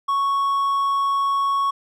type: tone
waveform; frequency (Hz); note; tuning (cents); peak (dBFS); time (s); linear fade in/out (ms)
triangle; 1108.7; C#6; 0; -16; 0.08-1.71; 10
effects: none